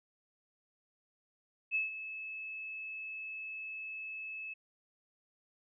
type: tone with ADSR envelope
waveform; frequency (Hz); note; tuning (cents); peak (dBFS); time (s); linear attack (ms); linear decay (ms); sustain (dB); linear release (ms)
sine; 2600; E7; -24; -28; 1.71-4.54; 41; 150; -12; 11
effects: none

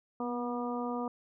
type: harmonic tone with a mistuned harmonic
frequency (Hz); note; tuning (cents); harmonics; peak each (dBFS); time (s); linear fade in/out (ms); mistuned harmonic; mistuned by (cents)
241.9; B3; -36; 1 / 2 / 3 / 4 / 5; -35 / -38 / -40 / -41 / -42; 0.2-1.08; 2; 1; +21
effects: none

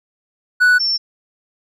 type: tone pair in turn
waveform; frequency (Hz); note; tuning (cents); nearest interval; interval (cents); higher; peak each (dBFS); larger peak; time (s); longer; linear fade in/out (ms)
triangle / sine; 1480 / 5410; F#6 / E8; 0 / +44; octave + minor seventh; 2244; second; -7 / -15; first; 0.6-0.79 / 0.79-0.98; neither; 20
effects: none

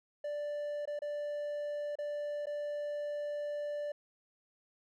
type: tone with dropouts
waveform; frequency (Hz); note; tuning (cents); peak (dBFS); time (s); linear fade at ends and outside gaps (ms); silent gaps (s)
triangle; 587.3; D5; 0; -33; 0.24-3.92; 5; 0.855-0.874 / 0.991-1.019 / 1.955-1.986 / 2.458-2.468
effects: none

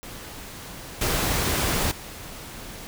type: noise with level steps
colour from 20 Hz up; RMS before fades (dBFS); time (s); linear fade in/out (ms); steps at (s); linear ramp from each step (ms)
pink; -39 / -24 / -39; 0.03-2.87; 0; 1.01 / 1.91; 5
effects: none

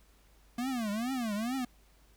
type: tone with vibrato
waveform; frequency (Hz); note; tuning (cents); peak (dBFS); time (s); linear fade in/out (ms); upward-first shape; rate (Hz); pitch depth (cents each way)
square; 233.1; A#3; 0; -32; 0.58-1.65; 5; triangle; 2.3; 270
effects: added 50 Hz sine -61 dBFS peak until 2.16 s + pink hiss -66 dBFS RMS until 2.16 s

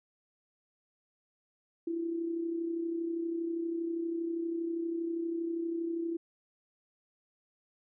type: tone with amplitude modulation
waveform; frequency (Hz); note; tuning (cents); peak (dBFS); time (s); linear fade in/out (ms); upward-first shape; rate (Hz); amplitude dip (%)
sine; 334.6; E4; +26; -29; 1.87-6.17; 5; sine; 32.5; 50
effects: none

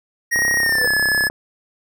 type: tone with pitch glide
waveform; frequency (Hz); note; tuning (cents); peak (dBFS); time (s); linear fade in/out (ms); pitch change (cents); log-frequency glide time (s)
square; 1880 to 1714; A#6 to A6; +14 to -46; -16; 0.31-1.29; 20; -160; 0.58-0.9
type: click train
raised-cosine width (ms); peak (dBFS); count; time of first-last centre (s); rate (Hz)
1; -14; 32; 0.36-1.299; 33
type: tone with exponential growth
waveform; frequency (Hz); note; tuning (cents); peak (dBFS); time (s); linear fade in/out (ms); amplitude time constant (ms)
sine; 493.9; B4; 0; -20; 0.68-0.86; 1; 38
effects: none

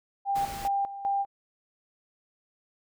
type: tone with tremolo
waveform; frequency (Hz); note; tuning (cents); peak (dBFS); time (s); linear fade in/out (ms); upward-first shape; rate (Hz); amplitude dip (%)
sine; 795; G5; +24; -24; 0.25-1.26; 50; square; 2.5; 75
type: noise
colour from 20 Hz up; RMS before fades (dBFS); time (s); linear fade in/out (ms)
pink; -40; 0.35-0.68; 10
effects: none

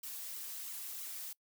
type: noise with flanger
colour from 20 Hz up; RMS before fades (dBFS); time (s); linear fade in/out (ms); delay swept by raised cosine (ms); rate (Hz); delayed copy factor
blue; -44; 0.03-1.33; 5; 1.1 to 5.8; 3; -0.8
effects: noise-tail reverb RT60 0.1 s tail -24 dB re dry

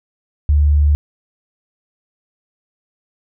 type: tone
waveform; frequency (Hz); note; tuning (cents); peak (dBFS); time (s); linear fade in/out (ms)
sine; 73.42; D2; 0; -9; 0.49-0.95; 0
effects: none

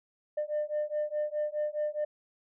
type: beating tone pair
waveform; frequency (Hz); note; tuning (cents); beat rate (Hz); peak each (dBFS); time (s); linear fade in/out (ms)
sine; 598 / 602.8; D5 / D5; +31 / +45; 4.8; -31; 0.37-2.05; 10
effects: tanh soft clip ceiling -25 dBFS

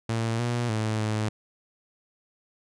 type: tone with pitch steps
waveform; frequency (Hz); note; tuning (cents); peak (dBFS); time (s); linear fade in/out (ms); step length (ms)
sawtooth; 113.7 / 120 / 109.3 / 108; A#2 / B2 / A2 / A2; -43 / -49 / -11 / -32; -21; 0.09-1.29; 5; 300
effects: resampled to 22050 Hz

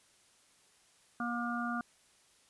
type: harmonic tone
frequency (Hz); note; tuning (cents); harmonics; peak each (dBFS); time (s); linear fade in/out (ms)
238.3; A#3; +38; 1 / 3 / 5 / 6; -36 / -41 / -39 / -39; 1.2-1.81; 2
effects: white hiss -66 dBFS RMS until 2.49 s + resampled to 24000 Hz

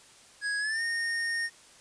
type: tone with pitch glide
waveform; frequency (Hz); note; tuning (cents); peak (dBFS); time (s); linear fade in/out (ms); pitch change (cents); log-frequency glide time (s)
square; 1661.2 to 1843.2; G#6 to A#6; 0 to -20; -29; 0.41-1.5; 50; +180; 0.59-0.82
effects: white hiss -55 dBFS RMS until 1.8 s + resampled to 22050 Hz

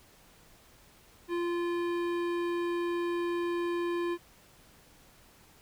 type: tone with hard clipping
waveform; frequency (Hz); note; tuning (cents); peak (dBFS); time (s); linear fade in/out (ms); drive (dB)
sine; 346; F4; -16; -31; 1.28-4.18; 50; 15
effects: pink hiss -59 dBFS RMS until 5.61 s

